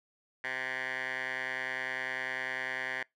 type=tone with band-pass filter; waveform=10% pulse; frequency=130 Hz; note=C3; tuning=11 cents flat; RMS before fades=-36 dBFS; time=0.44-3.03 s; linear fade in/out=2 ms; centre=1800 Hz; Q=3.7; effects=noise-tail reverb RT60 0.2 s tail -26 dB re dry